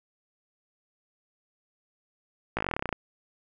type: slowing click train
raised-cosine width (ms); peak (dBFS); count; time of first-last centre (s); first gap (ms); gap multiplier
0.5; -13; 15; 2.57-2.927; 17; 1.06
effects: none